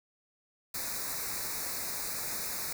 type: band-stop noise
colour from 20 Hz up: white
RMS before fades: -36 dBFS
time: 0.74-2.73 s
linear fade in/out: 5 ms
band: 2500 to 3800 Hz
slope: 96 dB/octave
effects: none